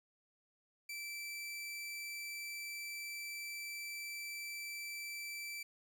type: tone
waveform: sawtooth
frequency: 2329 Hz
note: D7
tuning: 15 cents flat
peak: -39 dBFS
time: 0.89-5.63 s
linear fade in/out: 5 ms
effects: none